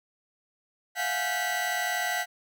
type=tone cluster; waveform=40% pulse; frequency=682 / 722 / 835 / 1548 / 1956 Hz; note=F5 / F#5 / G#5 / G6 / B6; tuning=-41 / -43 / +9 / -22 / -17 cents; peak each=-36 / -31 / -38 / -33 / -30 dBFS; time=0.95-2.26 s; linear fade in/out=50 ms; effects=none